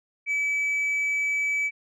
sine tone, 2295 Hz, D7, 40 cents flat, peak -20 dBFS, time 0.26-1.71 s, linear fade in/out 50 ms, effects tanh soft clip ceiling -22 dBFS

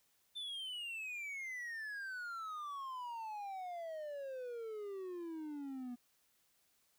triangle exponential sweep, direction down, 3571 to 240 Hz, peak -40 dBFS, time 0.35-5.96 s, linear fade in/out 20 ms, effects white hiss -75 dBFS RMS until 6.98 s

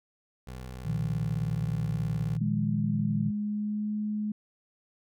20% pulse tone, 63.3 Hz, B1, 43 cents sharp, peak -34 dBFS, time 0.47-2.37 s, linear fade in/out 5 ms
sine chord, Bb suspended fourth, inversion none, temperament equal, 116.54 / 155.56 / 174.61 Hz, Bb2 / Eb3 / F3, 0 / 0 / 0 cents, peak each -31 / -30 / -36 dBFS, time 0.85-3.31 s, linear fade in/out 10 ms
sine tone with pitch glide, 207.7 to 211.2 Hz, G#3 to G#3, 0 to +29 cents, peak -28 dBFS, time 2.41-4.32 s, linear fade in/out 5 ms, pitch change +29 cents, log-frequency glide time 3.3-3.94 s
effects none

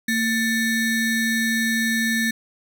square ring-modulated tone, 998 Hz, B5, 18 cents sharp, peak -17 dBFS, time 0.08-2.31 s, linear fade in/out 5 ms, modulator 770 Hz, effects none

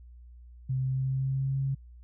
sine tone with pitch glide, 130.81 to 135.89 Hz, C3 to C#3, 0 to -34 cents, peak -26 dBFS, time 0.69-1.75 s, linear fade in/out 10 ms, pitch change +66 cents, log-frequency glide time 0.82-1.58 s, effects added 60 Hz sine -47 dBFS peak until 2.03 s

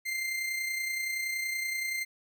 40% pulse tone with amplitude modulation, 2093 Hz, C7, in tune, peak -28 dBFS, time 0.05-2.05 s, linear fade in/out 20 ms, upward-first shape sine, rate 30.6 Hz, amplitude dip 40%, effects none

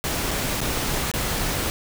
pink noise with dropouts, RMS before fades -25 dBFS, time 0.04-1.7 s, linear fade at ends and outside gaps 0 ms, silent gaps 0.309-0.313 / 0.606-0.614 / 1.115-1.138 s, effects none

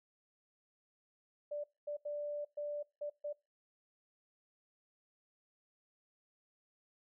sine tone bursts at uneven times, 587.3 Hz, D5, in tune, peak -37 dBFS, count 6, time 1.51-1.64 / 1.87-1.97 / 2.05-2.45 / 2.57-2.83 / 3.01-3.1 / 3.24-3.33 s, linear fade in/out 10 ms, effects noise-tail reverb RT60 0.3 s tail -25 dB re dry

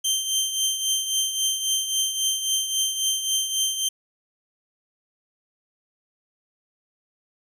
20% pulse tone with tremolo, 3136 Hz, G7, in tune, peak -14 dBFS, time 0.04-3.89 s, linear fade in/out 10 ms, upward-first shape triangle, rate 3.7 Hz, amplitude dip 65%, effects none

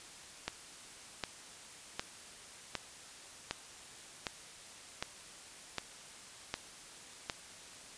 click train, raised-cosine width 0.2 ms, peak -17 dBFS, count 10, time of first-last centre 0.48-7.298 s, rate 1.32 Hz, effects white hiss -52 dBFS RMS until 7.97 s + resampled to 22050 Hz

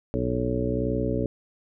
harmonic tone with a mistuned harmonic, 61.74 Hz, B1, in tune, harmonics 1 / 2 / 3 / 4 / 5 / 6 / 7 / 9, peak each -32 / -30 / -36 / -30 / -31 / -36 / -30 / -32 dBFS, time 0.14-1.26 s, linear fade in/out 0 ms, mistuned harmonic 1, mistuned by +20 cents, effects none

